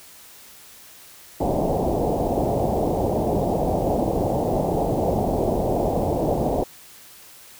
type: low-pass noise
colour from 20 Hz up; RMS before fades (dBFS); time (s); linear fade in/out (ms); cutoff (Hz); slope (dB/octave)
white; -22; 1.4-6.64; 10; 780; 48
effects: white hiss -46 dBFS RMS until 7.59 s